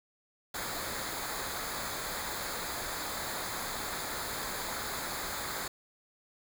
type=noise with comb filter; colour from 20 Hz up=pink; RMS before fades=-37 dBFS; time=0.54-5.68 s; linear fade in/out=5 ms; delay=0.35 ms; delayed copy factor=-0.7; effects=none